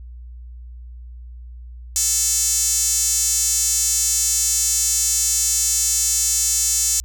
sawtooth tone with high-pass filter, 440 Hz, A4, in tune, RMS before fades -19 dBFS, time 1.96-7 s, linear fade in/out 0 ms, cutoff 6800 Hz, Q 3.6, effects added 60 Hz sine -34 dBFS peak until 7.04 s

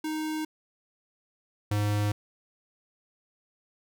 square tone pair in turn, 311.1 / 103.82 Hz, D#4 / G#2, 0 / 0 cents, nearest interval octave + perfect fifth, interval 1900 cents, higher first, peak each -30 / -25 dBFS, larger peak second, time 0.04-0.45 / 1.71-2.12 s, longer neither, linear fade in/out 5 ms, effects none

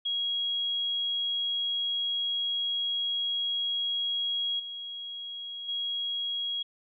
sine tone with level steps, 3300 Hz, G#7, 12 cents flat, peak -27 / -36 / -29 dBFS, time 0.05-6.63 s, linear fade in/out 10 ms, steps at 4.59 / 5.68 s, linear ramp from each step 10 ms, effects none

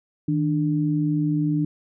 sine tone pair together, 156.9 / 296.2 Hz, D#3 / D4, +15 / +15 cents, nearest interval major seventh, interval 1100 cents, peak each -22 dBFS, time 0.28-1.65 s, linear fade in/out 5 ms, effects none

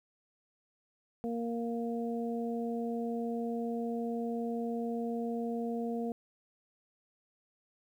harmonic tone, 233.1 Hz, A#3, in tune, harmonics 1 / 2 / 3, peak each -34 / -37 / -42 dBFS, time 1.24-6.12 s, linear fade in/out 0 ms, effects 11-bit

